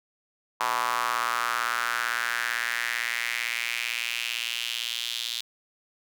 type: tone with high-pass filter sweep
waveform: square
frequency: 58.9 Hz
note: A#1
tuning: 19 cents sharp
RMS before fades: -29 dBFS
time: 0.6-5.41 s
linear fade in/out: 5 ms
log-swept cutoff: 1000 to 3600 Hz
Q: 3.6
effects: none